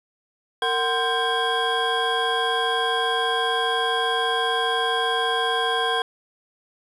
triangle tone cluster, 460 / 748 / 1037 / 1584 / 3298 Hz, A#4 / F#5 / C6 / G6 / G#7, -23 / +19 / -16 / +18 / -13 cents, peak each -25 dBFS, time 0.62-6.02 s, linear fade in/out 2 ms, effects resampled to 32000 Hz + 9-bit

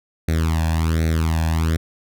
sawtooth tone with flanger, 80.8 Hz, E2, 34 cents flat, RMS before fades -19 dBFS, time 0.28-1.77 s, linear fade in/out 5 ms, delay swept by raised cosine 0.49 to 1.19 ms, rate 1.3 Hz, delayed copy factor +0.95, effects none

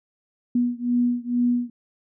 sine beating tone pair, 242.1 / 244.3 Hz, B3 / B3, -34 / -19 cents, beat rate 2.2 Hz, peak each -22 / -23 dBFS, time 0.55-1.7 s, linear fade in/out 5 ms, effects none

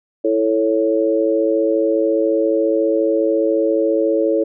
sine chord, A major, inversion second, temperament equal, 329.6 / 440 / 554.4 Hz, E4 / A4 / C#5, 0 / 0 / 0 cents, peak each -18 dBFS, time 0.24-4.44 s, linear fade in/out 10 ms, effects none

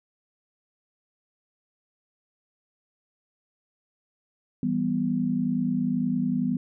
sine chord, E minor, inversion none, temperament equal, 164.81 / 196 / 246.9 Hz, E3 / G3 / B3, 0 / 0 / 0 cents, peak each -30 / -28 / -25 dBFS, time 4.63-6.57 s, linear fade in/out 2 ms, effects none

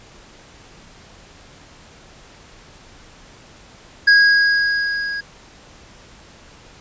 square tone with level ramp, 1646 Hz, G#6, 16 cents flat, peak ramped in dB -8 to -24 dBFS, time 4.07-5.21 s, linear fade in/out 10 ms, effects pink hiss -45 dBFS RMS until 6.8 s + resampled to 16000 Hz

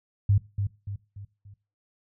sine tone with echo, 100.2 Hz, G2, 38 cents sharp, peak -17 dBFS, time 0.29-0.38 s, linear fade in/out 5 ms, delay 290 ms, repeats 4, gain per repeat -7 dB, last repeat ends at 1.54 s, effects noise-tail reverb RT60 0.3 s tail -18 dB re dry

